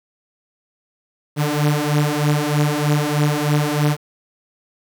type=beating tone pair; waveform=sawtooth; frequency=146.83 / 150.03 Hz; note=D3 / D3; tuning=0 / +37 cents; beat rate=3.2 Hz; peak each=-15 dBFS; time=1.36-3.97 s; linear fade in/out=50 ms; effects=7-bit